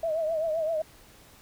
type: tone with vibrato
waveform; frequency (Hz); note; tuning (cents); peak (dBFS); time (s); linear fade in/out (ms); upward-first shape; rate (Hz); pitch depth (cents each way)
sine; 640; D#5; +49; -25; 0.03-0.82; 5; triangle; 7.7; 92
effects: pink hiss -54 dBFS RMS until 1.41 s